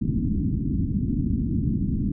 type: low-pass noise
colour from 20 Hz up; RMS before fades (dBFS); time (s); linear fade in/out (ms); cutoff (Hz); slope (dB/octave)
white; -24; 0.01-2.12; 10; 280; 48
effects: none